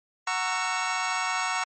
25% pulse chord, F# dominant seventh, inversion none, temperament just, 740 / 925 / 1110 / 1332 Hz, F#5 / A#5 / C#6 / E6, 0 / -14 / +2 / +18 cents, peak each -28 dBFS, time 0.27-1.64 s, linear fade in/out 5 ms, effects MP3 32 kbps

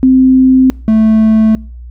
sine / triangle tone pair in turn, 260 / 219.3 Hz, C4 / A3, -11 / -6 cents, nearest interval minor third, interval 295 cents, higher first, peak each -3 dBFS, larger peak neither, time 0.03-0.7 / 0.88-1.55 s, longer neither, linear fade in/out 0 ms, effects noise-tail reverb RT60 0.5 s tail -26 dB re dry + added 60 Hz sine -26 dBFS peak until 1.9 s

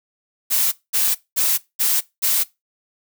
blue noise bursts, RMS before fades -18 dBFS, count 5, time 0.5-2.44 s, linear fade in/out 20 ms, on 220 ms, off 210 ms, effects noise-tail reverb RT60 0.2 s tail -20 dB re dry

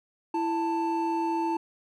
triangle tone pair together, 332 / 886.3 Hz, E4 / A5, +12 / +12 cents, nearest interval octave + perfect fourth, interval 1700 cents, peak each -26 dBFS, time 0.34-1.57 s, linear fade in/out 5 ms, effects none

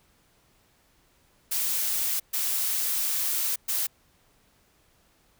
blue noise bursts at uneven times, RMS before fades -27 dBFS, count 3, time 1.51-2.2 / 2.33-3.56 / 3.68-3.87 s, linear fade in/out 10 ms, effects pink hiss -64 dBFS RMS until 5.39 s

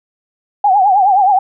sine tone with vibrato, 784 Hz, G5, in tune, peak -7 dBFS, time 0.64-1.39 s, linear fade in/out 5 ms, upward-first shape triangle, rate 9.5 Hz, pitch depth 140 cents each way, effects none

